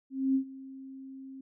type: tone with ADSR envelope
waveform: sine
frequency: 266.9 Hz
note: C4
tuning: 35 cents sharp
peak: -22 dBFS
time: 0.1-1.41 s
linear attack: 250 ms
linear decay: 90 ms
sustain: -20 dB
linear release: 5 ms
effects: none